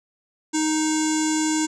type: tone with low-pass filter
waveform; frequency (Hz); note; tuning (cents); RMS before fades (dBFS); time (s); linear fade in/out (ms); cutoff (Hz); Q
square; 311.1; D#4; 0; -22; 0.53-1.67; 20; 7200; 7.8
effects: none